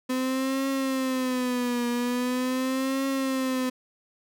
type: tone with vibrato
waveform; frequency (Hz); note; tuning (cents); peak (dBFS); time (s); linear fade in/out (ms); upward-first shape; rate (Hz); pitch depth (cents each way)
35% pulse; 255; C4; -44; -23; 0.09-3.7; 10; triangle; 0.42; 110
effects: none